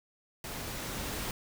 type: noise with level ramp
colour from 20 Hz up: pink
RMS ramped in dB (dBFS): -40 to -36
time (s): 0.44-1.31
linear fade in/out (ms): 2
effects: none